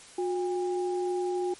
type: tone pair together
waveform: sine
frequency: 360.6 / 807.5 Hz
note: F#4 / G#5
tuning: -45 / -49 cents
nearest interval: octave + major second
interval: 1396 cents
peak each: -27 / -35 dBFS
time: 0.18-1.54 s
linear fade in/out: 5 ms
effects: white hiss -50 dBFS RMS until 1.59 s + MP3 48 kbps